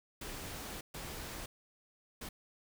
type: noise bursts at uneven times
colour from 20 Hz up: pink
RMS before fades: -44 dBFS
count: 3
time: 0.21-0.81 / 0.94-1.46 / 2.21-2.29 s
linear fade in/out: 5 ms
effects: none